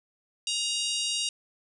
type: harmonic tone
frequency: 943 Hz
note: A#5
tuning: 20 cents sharp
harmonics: 3 / 4 / 5 / 6 / 7 / 8 / 9 / 10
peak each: -31 / -33 / -35 / -37 / -38 / -39 / -40 / -41 dBFS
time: 0.47-1.29 s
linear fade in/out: 2 ms
effects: none